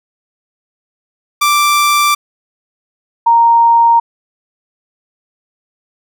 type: tone pair in turn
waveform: sawtooth / sine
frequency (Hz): 1174.7 / 930.1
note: D6 / A#5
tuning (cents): 0 / -4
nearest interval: major third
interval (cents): 404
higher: first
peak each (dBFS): -5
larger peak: neither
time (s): 1.41-2.15 / 3.26-4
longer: neither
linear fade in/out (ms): 10
effects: none